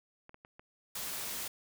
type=clicks; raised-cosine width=0.5 ms; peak=-36 dBFS; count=4; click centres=0.294 / 0.344 / 0.449 / 0.595 s
type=noise; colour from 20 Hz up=white; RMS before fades=-39 dBFS; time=0.95-1.48 s; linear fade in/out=5 ms
effects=none